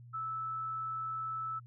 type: tone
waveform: sine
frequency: 1311 Hz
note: E6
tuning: 10 cents flat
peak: -35 dBFS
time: 0.13-1.6 s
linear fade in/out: 20 ms
effects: added 120 Hz sine -50 dBFS peak until 1.66 s